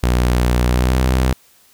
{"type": "tone with pitch glide", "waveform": "sawtooth", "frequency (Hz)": [61, 63.85], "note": ["B1", "C2"], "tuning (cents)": [-21, -42], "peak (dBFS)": -9, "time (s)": [0.03, 1.33], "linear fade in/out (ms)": 5, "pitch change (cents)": 79, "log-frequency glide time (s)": [0.66, 0.98], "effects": ["white hiss -52 dBFS RMS until 1.73 s"]}